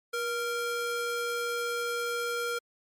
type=ring-modulated tone; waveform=square; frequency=932.3 Hz; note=A#5; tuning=in tune; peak=-27 dBFS; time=0.13-2.59 s; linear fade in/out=10 ms; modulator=455 Hz; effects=MP3 64 kbps